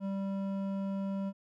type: tone with hard clipping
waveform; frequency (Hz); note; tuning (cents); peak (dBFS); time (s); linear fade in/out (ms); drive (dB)
triangle; 195.5; G3; -4; -34; 0-1.33; 50; 14
effects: none